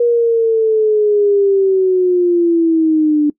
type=linear sweep; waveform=sine; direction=down; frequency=478.9 to 293.7 Hz; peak=-9 dBFS; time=0-3.3 s; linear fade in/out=5 ms; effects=noise-tail reverb RT60 0.1 s tail -22 dB re dry